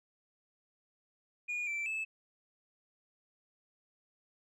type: tone with pitch steps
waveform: sine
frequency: 2440 / 2337 / 2614 Hz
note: D#7 / D7 / E7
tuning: -34 / -9 / -15 cents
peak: -31 dBFS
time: 1.48-2.05 s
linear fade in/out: 20 ms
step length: 190 ms
effects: tanh soft clip ceiling -33 dBFS